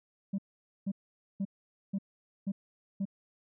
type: tone bursts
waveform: sine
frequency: 196 Hz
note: G3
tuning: in tune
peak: -27 dBFS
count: 6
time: 0.33-3.054 s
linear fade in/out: 10 ms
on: 54 ms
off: 480 ms
effects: tanh soft clip ceiling -28 dBFS